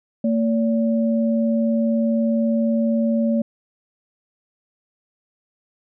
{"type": "tone pair together", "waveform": "sine", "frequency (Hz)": [227, 572], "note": ["A#3", "D5"], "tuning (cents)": [-46, -46], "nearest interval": "octave + major third", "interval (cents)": 1600, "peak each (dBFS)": [-17, -24], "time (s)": [0.24, 3.42], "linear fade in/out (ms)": 5, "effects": []}